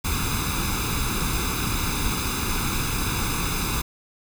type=noise with comb filter; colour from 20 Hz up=pink; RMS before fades=-25 dBFS; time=0.04-3.82 s; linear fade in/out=10 ms; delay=0.8 ms; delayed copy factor=+0.8; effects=none